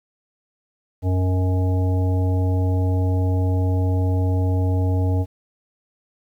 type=harmonic tone with a mistuned harmonic; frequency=92.5 Hz; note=F#2; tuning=in tune; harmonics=1 / 3 / 5 / 7 / 9; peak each=-17 / -27 / -31 / -34 / -36 dBFS; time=1.02-5.26 s; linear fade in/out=50 ms; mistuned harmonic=7; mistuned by=-26 cents; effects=9-bit